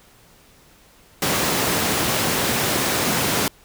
pink high-pass noise, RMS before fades -21 dBFS, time 1.22-3.48 s, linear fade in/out 2 ms, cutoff 130 Hz, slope 12 dB/octave, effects pink hiss -52 dBFS RMS until 3.64 s

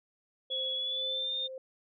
sine tone with tremolo, 523.3 Hz, C5, in tune, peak -39 dBFS, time 0.5-1.58 s, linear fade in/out 2 ms, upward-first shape sine, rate 2.1 Hz, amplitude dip 70%
sine tone with pitch glide, 3371 to 3634 Hz, G#7 to A#7, +25 to -45 cents, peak -31 dBFS, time 0.5-1.48 s, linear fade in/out 20 ms, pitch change +130 cents, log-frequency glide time 0.75-1.36 s
effects none

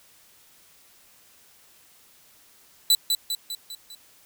sawtooth tone with echo, 3977 Hz, B7, 11 cents sharp, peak -12 dBFS, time 2.9-2.95 s, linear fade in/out 2 ms, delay 200 ms, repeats 5, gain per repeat -5 dB, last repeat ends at 3.95 s, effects white hiss -56 dBFS RMS until 4.25 s

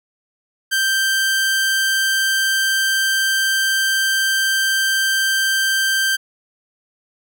sawtooth tone, 1568 Hz, G6, in tune, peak -12 dBFS, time 0.71-6.17 s, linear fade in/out 20 ms, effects none

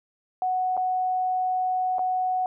sine tone with dropouts, 740 Hz, F#5, in tune, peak -22 dBFS, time 0.42-2.46 s, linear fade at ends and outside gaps 1 ms, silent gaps 0.768-0.775 / 1.984-1.992 s, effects none

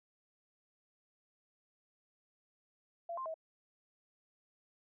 sine tone with pitch steps, 681 / 1049 / 643 Hz, F5 / C6 / E5, -44 / +4 / -43 cents, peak -38 dBFS, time 3.09-3.342 s, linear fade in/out 5 ms, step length 84 ms, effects none

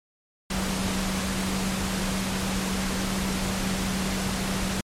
sine tone in noise, 190.3 Hz, F#3, 49 cents sharp, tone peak -28 dBFS, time 0.5-4.81 s, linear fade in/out 5 ms, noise pink, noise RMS -29 dBFS, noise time 0.5-4.81 s, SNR -2 dB, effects low-pass 10000 Hz 12 dB/octave + MP3 64 kbps

